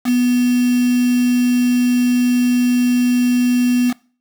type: tone with quantisation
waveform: sine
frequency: 246.4 Hz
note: B3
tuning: 4 cents flat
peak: -12 dBFS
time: 0.04-3.94 s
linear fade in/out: 50 ms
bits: 4
effects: noise-tail reverb RT60 0.4 s tail -22 dB re dry